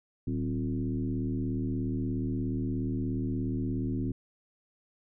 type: tone with frequency modulation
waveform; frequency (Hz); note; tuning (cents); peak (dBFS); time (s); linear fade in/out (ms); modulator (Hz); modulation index
sine; 185.7; F#3; +7; -28; 0.27-4.12; 5; 76.9; 1.7
effects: none